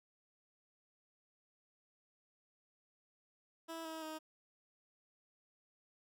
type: tone with pitch steps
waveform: 15% pulse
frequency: 327.7 / 320.6 / 313.6 Hz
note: E4 / E4 / D#4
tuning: -10 / -48 / +14 cents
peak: -37 dBFS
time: 3.68-4.19 s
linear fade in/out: 20 ms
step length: 170 ms
effects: none